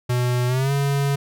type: tone with pitch glide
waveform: square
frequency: 123.47 to 140.2 Hz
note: B2 to C#3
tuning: 0 to +20 cents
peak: -19 dBFS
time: 0.09-1.16 s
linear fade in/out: 10 ms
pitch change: +220 cents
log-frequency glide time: 0.47-0.72 s
effects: none